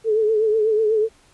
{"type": "tone with vibrato", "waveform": "sine", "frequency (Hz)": 434.4, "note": "A4", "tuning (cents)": -22, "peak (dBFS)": -15, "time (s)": [0.04, 1.09], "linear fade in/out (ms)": 50, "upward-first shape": "triangle", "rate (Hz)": 8.1, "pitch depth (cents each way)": 74, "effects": ["pink hiss -55 dBFS RMS until 1.33 s", "resampled to 24000 Hz"]}